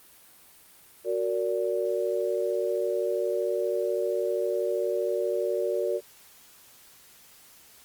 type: chord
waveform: sine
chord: Gb augmented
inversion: none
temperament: just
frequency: 370 / 462.5 / 578.1 Hz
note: Gb4 / Bb4 / D5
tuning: 0 / -14 / -27 cents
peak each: -29 dBFS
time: 1.04-6.01 s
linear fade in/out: 50 ms
effects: white hiss -54 dBFS RMS until 7.84 s + Opus 32 kbps